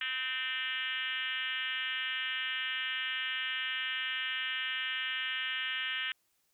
sine tone with frequency modulation, 2349 Hz, D7, in tune, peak -32 dBFS, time 0.01-6.12 s, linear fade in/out 2 ms, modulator 267 Hz, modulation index 3.2, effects white hiss -75 dBFS RMS until 6.53 s

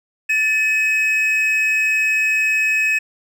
triangle tone pair together, 1760 / 2547 Hz, A6 / D#7, 0 / +40 cents, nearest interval tritone, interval 640 cents, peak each -20 / -14 dBFS, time 0.29-2.99 s, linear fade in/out 10 ms, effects none

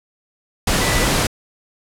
sine tone in noise, 1978 Hz, B6, 2 cents sharp, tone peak -25 dBFS, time 0.81-1.06 s, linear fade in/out 5 ms, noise pink, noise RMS -17 dBFS, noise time 0.67-1.27 s, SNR -11 dB, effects low-pass 11000 Hz 12 dB/octave

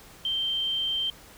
sine tone, 3136 Hz, G7, in tune, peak -25 dBFS, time 0.25-1.1 s, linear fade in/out 2 ms, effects pink hiss -50 dBFS RMS until 1.37 s

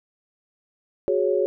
sine chord, F# suspended second, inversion none, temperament equal with one note detuned, 368.5 / 415.3 / 554.4 Hz, F#4 / G#4 / C#5, -7 / 0 / 0 cents, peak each -23 dBFS, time 1.08-1.46 s, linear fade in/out 0 ms, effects none

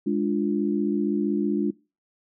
sine chord, D diminished, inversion second, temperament equal, 207.7 / 293.7 / 349.2 Hz, Ab3 / D4 / F4, 0 / 0 / 0 cents, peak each -25 / -25 / -27 dBFS, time 0.06-1.71 s, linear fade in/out 10 ms, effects noise-tail reverb RT60 0.3 s tail -22 dB re dry

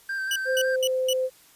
triangle tone with vibrato, 1568 Hz, G6, in tune, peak -25 dBFS, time 0.09-0.76 s, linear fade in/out 5 ms, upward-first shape square, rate 5.4 Hz, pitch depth 20 cents each way
sawtooth tone bursts, 2951 Hz, F#7, 5 cents flat, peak -21 dBFS, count 4, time 0.31-1.132 s, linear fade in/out 2 ms, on 48 ms, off 210 ms
sine tone with pitch glide, 519 to 516 Hz, C5 to C5, -14 to -24 cents, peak -22 dBFS, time 0.45-1.3 s, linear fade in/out 50 ms, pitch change -10 cents, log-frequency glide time 0.64-0.98 s
effects white hiss -55 dBFS RMS until 1.55 s + resampled to 32000 Hz

